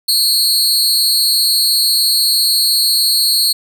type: tone with amplitude modulation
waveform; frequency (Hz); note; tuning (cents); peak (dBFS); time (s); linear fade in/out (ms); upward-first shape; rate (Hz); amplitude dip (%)
sawtooth; 4291; C8; +43; -4; 0.08-3.53; 10; sine; 246; 90
effects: none